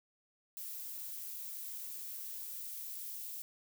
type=noise with high-pass filter sweep; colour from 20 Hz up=violet; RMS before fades=-44 dBFS; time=0.57-3.42 s; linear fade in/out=0 ms; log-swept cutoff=250 to 2400 Hz; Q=0.77; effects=none